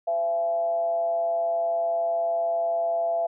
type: tone with frequency modulation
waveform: sine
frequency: 675 Hz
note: E5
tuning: 41 cents sharp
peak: -22 dBFS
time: 0.07-3.27 s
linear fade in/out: 10 ms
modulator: 167 Hz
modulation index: 0.34
effects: none